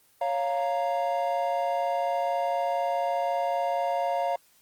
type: chord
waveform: triangle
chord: Bb minor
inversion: first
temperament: equal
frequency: 554.4 / 698.5 / 932.3 Hz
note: Db5 / F5 / Bb5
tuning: 0 / 0 / 0 cents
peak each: -28 / -25 / -30 dBFS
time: 0.21-4.36 s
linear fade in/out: 5 ms
effects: white hiss -62 dBFS RMS until 4.61 s + Opus 24 kbps